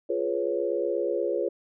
sine chord, C# dominant seventh, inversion first, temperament equal with one note detuned, 349.2 / 417.5 / 493.9 / 554.4 Hz, E#4 / G#4 / B4 / C#5, 0 / +9 / 0 / 0 cents, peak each -30 dBFS, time 0.09-1.49 s, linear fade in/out 10 ms, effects none

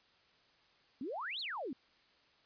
sine exponential two-way sweep, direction up then down, 233.1 to 4441 to 233.1 Hz, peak -38 dBFS, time 1.01-1.73 s, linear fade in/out 2 ms, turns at 1.4 s, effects white hiss -68 dBFS RMS until 2.45 s + resampled to 11025 Hz

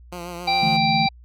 10% pulse tone with vibrato, 174.61 Hz, F3, in tune, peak -23 dBFS, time 0.12-0.77 s, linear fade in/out 5 ms, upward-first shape triangle, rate 7.3 Hz, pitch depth 48 cents each way
harmonic tone, 784 Hz, G5, in tune, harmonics 1 / 3 / 5 / 6, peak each -19 / -24 / -26 / -27 dBFS, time 0.47-1.09 s, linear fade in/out 10 ms
sine chord, D suspended second, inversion none, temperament equal, 146.83 / 164.81 / 220 Hz, D3 / E3 / A3, 0 / 0 / 0 cents, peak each -28 / -26 / -25 dBFS, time 0.62-1.07 s, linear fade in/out 10 ms
effects added 60 Hz sine -43 dBFS peak until 1.24 s

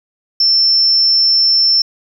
triangle tone, 5360 Hz, E8, 28 cents sharp, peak -5 dBFS, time 0.4-1.82 s, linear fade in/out 5 ms, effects tanh soft clip ceiling -7 dBFS

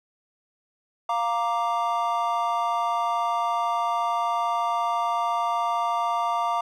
triangle chord, Bb major, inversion second, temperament equal, 698.5 / 932.3 / 1174.7 Hz, F5 / Bb5 / D6, 0 / 0 / 0 cents, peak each -25 dBFS, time 1.09-6.61 s, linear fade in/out 5 ms, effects none

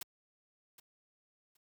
white noise with echo, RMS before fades -41 dBFS, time 0.01-0.03 s, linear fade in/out 5 ms, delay 770 ms, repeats 2, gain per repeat -15 dB, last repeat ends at 1.57 s, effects high-pass 60 Hz 12 dB/octave

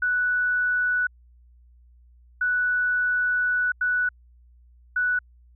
sine tone bursts at uneven times, 1480 Hz, F#6, in tune, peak -20 dBFS, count 4, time 0.02-1.07 / 2.41-3.72 / 3.81-4.09 / 4.96-5.19 s, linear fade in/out 5 ms, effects added 60 Hz sine -51 dBFS peak until 5.55 s

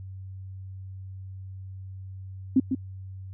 sine tone with echo, 261.6 Hz, C4, in tune, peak -15 dBFS, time 2.56-2.6 s, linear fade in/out 5 ms, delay 150 ms, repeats 1, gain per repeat -7 dB, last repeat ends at 2.75 s, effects added 95 Hz sine -37 dBFS peak until 3.33 s

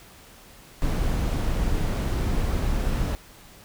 brown noise, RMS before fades -24 dBFS, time 0.82-3.15 s, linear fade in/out 0 ms, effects pink hiss -49 dBFS RMS until 3.64 s

